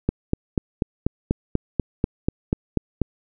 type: click train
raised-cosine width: 3 ms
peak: -6 dBFS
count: 13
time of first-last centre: 0.09-3.017 s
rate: 4.1 Hz
effects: none